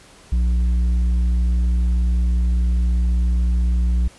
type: tone with tanh clipping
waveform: sine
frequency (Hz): 60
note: B1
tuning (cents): -49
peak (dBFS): -16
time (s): 0.32-4.08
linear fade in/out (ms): 5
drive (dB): 6
effects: pink hiss -47 dBFS RMS until 4.18 s + resampled to 24000 Hz